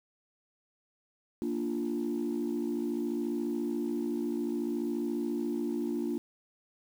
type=chord; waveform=sine; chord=Bb major; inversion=none; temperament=equal with one note detuned; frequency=233.1 / 293.7 / 347.8 Hz; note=Bb3 / D4 / F4; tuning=0 / 0 / -7 cents; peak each=-33 dBFS; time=1.42-6.18 s; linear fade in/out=0 ms; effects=tanh soft clip ceiling -24 dBFS + 9-bit